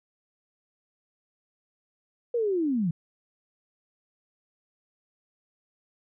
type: linear sweep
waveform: sine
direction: down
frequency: 489.5 to 153.5 Hz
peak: -23 dBFS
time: 2.34-2.91 s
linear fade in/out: 5 ms
effects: none